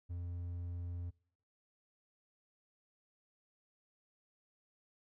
triangle tone, 87.31 Hz, F2, in tune, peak -37 dBFS, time 0.09-1.11 s, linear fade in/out 20 ms, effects noise-tail reverb RT60 0.6 s tail -24 dB re dry

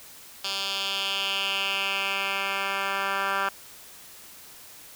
10% pulse tone with band-pass filter sweep, 196 Hz, G3, in tune, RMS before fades -28 dBFS, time 0.44-3.49 s, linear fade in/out 5 ms, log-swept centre 4000 to 1600 Hz, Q 2.9, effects white hiss -47 dBFS RMS until 4.95 s

